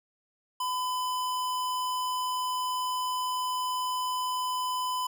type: tone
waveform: square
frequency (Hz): 1007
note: B5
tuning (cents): +33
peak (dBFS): -29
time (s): 0.6-5.07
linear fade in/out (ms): 5
effects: none